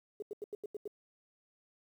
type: tone bursts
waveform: sine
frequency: 415.3 Hz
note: G#4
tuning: in tune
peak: -37 dBFS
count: 7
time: 0.2-0.877 s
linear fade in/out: 2 ms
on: 23 ms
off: 86 ms
effects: 11-bit